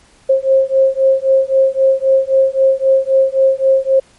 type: beating tone pair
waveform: sine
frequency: 532 / 535.8 Hz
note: C5 / C5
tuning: +29 / +41 cents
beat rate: 3.8 Hz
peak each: -12 dBFS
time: 0.29-4 s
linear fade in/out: 10 ms
effects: pink hiss -49 dBFS RMS until 4.18 s + MP3 48 kbps